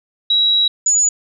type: tone pair in turn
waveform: sine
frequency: 3874 / 6903 Hz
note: B7 / A8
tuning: -34 / -34 cents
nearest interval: minor seventh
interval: 1000 cents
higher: second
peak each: -11 / -11 dBFS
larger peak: neither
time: 0.3-0.68 / 0.86-1.09 s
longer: first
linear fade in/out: 5 ms
effects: none